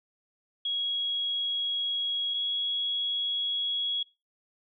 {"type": "tone pair in turn", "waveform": "sine", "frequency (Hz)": [3314, 3333], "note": ["G#7", "G#7"], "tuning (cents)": [-4, 5], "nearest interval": "unison", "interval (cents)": 9, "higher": "second", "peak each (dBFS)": -27, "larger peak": "neither", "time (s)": [[0.65, 2.34], [2.34, 4.03]], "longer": "neither", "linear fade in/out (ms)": 5, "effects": ["noise-tail reverb RT60 0.3 s tail -24 dB re dry"]}